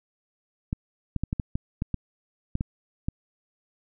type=clicks; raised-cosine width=5 ms; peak=-14 dBFS; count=11; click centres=0.729 / 1.163 / 1.236 / 1.329 / 1.398 / 1.555 / 1.821 / 1.943 / 2.554 / 2.609 / 3.085 s; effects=none